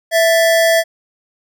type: tone pair together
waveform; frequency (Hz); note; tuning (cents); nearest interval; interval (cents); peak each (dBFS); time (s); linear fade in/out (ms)
square; 661 / 1759.1; E5 / A6; +5 / -1; octave + perfect fourth; 1694; -11 / -19; 0.11-0.84; 50
effects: none